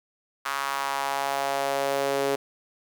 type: tone with high-pass filter sweep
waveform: sawtooth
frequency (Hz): 138.59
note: C#3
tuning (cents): 0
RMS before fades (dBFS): -27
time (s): 0.45-2.36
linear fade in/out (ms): 10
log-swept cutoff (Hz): 1200 to 430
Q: 2.7
effects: none